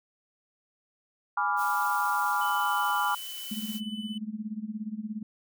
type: chord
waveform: sine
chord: G# diminished seventh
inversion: none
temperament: equal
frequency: 830.6 / 987.8 / 1174.7 / 1396.9 Hz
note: G#5 / B5 / D6 / F6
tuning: 0 / 0 / 0 / 0 cents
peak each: -30 dBFS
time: 1.37-3.15 s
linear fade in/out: 5 ms
type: noise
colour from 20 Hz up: blue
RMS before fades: -41 dBFS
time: 1.56-3.81 s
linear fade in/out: 50 ms
type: tone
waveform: triangle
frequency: 3002 Hz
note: F#7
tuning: 24 cents sharp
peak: -38 dBFS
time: 2.41-4.18 s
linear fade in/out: 5 ms
type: tone with tremolo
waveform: sine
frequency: 214.7 Hz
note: A3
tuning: 42 cents flat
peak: -29 dBFS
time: 3.51-5.23 s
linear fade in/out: 5 ms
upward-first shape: sine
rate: 17 Hz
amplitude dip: 85%
effects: none